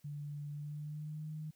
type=tone with pitch glide; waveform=sine; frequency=146.1 to 154.52 Hz; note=D3 to D#3; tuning=-9 to -12 cents; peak=-40 dBFS; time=0.04-1.51 s; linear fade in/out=10 ms; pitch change=+97 cents; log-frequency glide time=0.5-1.29 s; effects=white hiss -73 dBFS RMS until 1.55 s